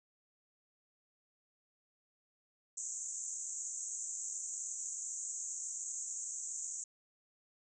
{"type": "band-pass noise", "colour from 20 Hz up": "pink", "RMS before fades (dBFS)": -42, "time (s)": [2.77, 6.84], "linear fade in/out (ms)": 5, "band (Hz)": [6400, 7800], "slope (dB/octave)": 96, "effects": []}